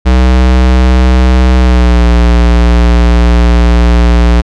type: tone with pitch glide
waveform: square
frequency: 63 to 59.12 Hz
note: B1 to A#1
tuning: +35 to +25 cents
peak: -4 dBFS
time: 0.05-4.42 s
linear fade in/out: 20 ms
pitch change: -110 cents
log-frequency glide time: 1.58-2.06 s
effects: low-pass 5000 Hz 12 dB/octave